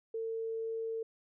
sine tone, 450.2 Hz, A4, 40 cents sharp, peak -34 dBFS, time 0.14-1.03 s, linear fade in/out 5 ms, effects none

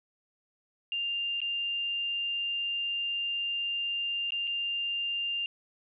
sine tone with dropouts, 2796 Hz, F7, 1 cent sharp, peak -29 dBFS, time 0.92-5.46 s, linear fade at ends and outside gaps 1 ms, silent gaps 1.404-1.416 / 4.306-4.321 / 4.472-4.475 s, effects none

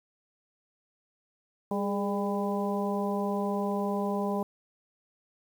harmonic tone with a mistuned harmonic, 200 Hz, G3, 35 cents sharp, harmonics 1 / 2 / 3 / 4 / 5, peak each -30 / -33 / -35 / -36 / -37 dBFS, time 1.71-4.43 s, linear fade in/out 2 ms, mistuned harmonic 2, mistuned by +50 cents, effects 9-bit

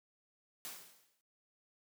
white noise with exponential decay, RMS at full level -43 dBFS, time 0.65-1.21 s, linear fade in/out 0 ms, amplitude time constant 120 ms, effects noise-tail reverb RT60 0.4 s tail -23 dB re dry + high-pass 150 Hz 12 dB/octave

